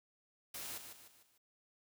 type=noise with echo; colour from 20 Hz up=white; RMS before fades=-45 dBFS; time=0.54-0.78 s; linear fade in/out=5 ms; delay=150 ms; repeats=4; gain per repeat=-7 dB; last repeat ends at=1.38 s; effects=none